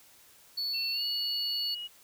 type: tone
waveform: triangle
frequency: 4435 Hz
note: C#8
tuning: in tune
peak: -29 dBFS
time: 0.57-1.75 s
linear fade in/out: 10 ms
type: tone with pitch glide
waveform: sine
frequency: 2705 to 2899 Hz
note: E7 to F#7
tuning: +44 to -36 cents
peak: -36 dBFS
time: 0.73-1.88 s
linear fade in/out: 20 ms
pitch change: +120 cents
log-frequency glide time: 0.92-1.04 s
effects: white hiss -58 dBFS RMS until 2.03 s